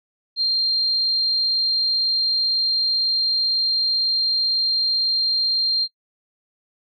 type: tone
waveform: sine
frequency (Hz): 4186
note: C8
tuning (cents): 0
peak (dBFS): -17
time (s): 0.36-5.88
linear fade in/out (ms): 50
effects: noise-tail reverb RT60 0.1 s tail -22 dB re dry